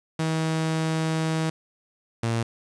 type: tone pair in turn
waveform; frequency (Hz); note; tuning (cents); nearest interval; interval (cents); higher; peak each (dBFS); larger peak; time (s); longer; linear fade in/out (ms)
sawtooth; 160 / 115.05; D#3 / A#2; +49 / -22; tritone; 571; first; -19; neither; 0.19-1.5 / 2.23-2.43; first; 5
effects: resampled to 22050 Hz + 8-bit